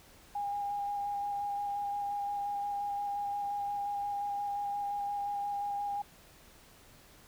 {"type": "tone with vibrato", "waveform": "sine", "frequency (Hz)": 812, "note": "G#5", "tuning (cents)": -39, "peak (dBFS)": -32, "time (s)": [0.35, 6.02], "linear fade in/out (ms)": 5, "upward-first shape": "square", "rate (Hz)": 5.7, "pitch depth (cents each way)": 10, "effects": ["pink hiss -58 dBFS RMS until 7.27 s"]}